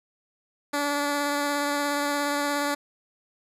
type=tone with vibrato; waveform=10% pulse; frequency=288.2 Hz; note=D4; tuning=33 cents flat; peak=-16 dBFS; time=0.73-2.75 s; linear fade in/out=10 ms; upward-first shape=triangle; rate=17 Hz; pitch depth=16 cents each way; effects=resampled to 32000 Hz